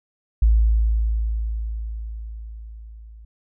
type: tone with level ramp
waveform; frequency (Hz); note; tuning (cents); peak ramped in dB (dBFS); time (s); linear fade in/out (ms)
sine; 55; A1; 0; -11 to -40; 0.42-3.25; 5
effects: none